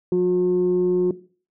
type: tone pair together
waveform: sine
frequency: 180.2 / 360.6 Hz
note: F#3 / F#4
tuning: -45 / -45 cents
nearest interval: octave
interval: 1200 cents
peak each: -21 / -16 dBFS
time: 0.12-1.11 s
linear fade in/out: 2 ms
effects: noise-tail reverb RT60 0.4 s tail -17 dB re dry + tanh soft clip ceiling -12 dBFS